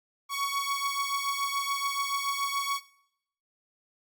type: beating tone pair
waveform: sawtooth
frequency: 1115 / 1122 Hz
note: C#6 / C#6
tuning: +10 / +21 cents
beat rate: 7 Hz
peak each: -26 / -29 dBFS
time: 0.29-2.81 s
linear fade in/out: 50 ms
effects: noise-tail reverb RT60 0.7 s tail -18 dB re dry + Opus 48 kbps